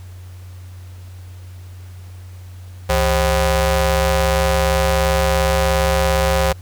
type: ring-modulated tone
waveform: sawtooth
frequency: 233.1 Hz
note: A#3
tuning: in tune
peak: -7 dBFS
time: 2.89-6.53 s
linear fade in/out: 10 ms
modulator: 301 Hz
effects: added 91 Hz sine -33 dBFS peak until 6.61 s + pink hiss -49 dBFS RMS until 6.61 s